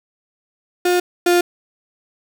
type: tone pair in turn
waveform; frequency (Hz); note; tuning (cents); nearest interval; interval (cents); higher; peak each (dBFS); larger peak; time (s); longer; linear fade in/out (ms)
35% pulse; 356.7 / 351.4; F4 / F4; +37 / +11; unison; 26; first; -12 / -10; second; 0.85-1 / 1.26-1.41; neither; 5
effects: none